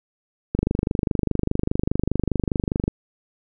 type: click train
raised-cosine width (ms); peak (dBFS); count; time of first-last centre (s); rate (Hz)
3; -7; 59; 0.55-2.879; 24.9
effects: none

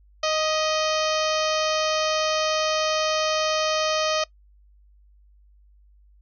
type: harmonic tone with a mistuned harmonic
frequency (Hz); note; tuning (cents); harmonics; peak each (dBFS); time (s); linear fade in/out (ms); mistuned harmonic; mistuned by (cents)
622.3; D#5; 0; 1 / 2 / 3 / 4 / 5 / 6 / 7 / 8 / 9 / 10; -24 / -27 / -35 / -32 / -31 / -36 / -33 / -34 / -36 / -37; 0.23-4.24; 5; 3; +32
effects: noise-tail reverb RT60 0.1 s tail -21 dB re dry + added 50 Hz sine -52 dBFS peak until 6.21 s

